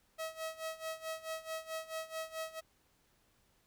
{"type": "tone with tremolo", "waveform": "sawtooth", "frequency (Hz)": 642, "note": "E5", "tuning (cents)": -46, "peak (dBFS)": -33, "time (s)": [0.18, 2.61], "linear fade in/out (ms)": 20, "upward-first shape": "sine", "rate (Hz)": 4.6, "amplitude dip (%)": 85, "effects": ["pink hiss -72 dBFS RMS until 3.66 s"]}